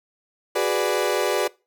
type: chord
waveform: 35% pulse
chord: G# half-diminished seventh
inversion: third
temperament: equal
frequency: 370 / 415.3 / 493.9 / 587.3 Hz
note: F#4 / G#4 / B4 / D5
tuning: 0 / 0 / 0 / 0 cents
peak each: -24 dBFS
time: 0.55-1.48 s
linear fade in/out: 10 ms
effects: noise-tail reverb RT60 0.3 s tail -23 dB re dry